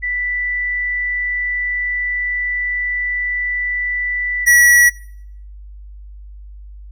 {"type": "tone pair in turn", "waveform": ["sine", "square"], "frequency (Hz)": [1975.5, 1933.7], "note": ["B6", "B6"], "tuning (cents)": [0, -37], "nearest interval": "unison", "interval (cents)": 37, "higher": "first", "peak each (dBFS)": [-18, -8], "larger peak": "second", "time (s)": [[0.02, 4.46], [4.46, 4.9]], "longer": "first", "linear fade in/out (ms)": 20, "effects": ["noise-tail reverb RT60 0.7 s tail -23 dB re dry", "added 50 Hz sine -33 dBFS peak until 6.91 s"]}